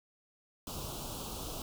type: band-stop noise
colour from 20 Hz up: pink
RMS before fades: -41 dBFS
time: 0.67-1.62 s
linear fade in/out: 2 ms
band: 1300 to 2800 Hz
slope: 48 dB/octave
effects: none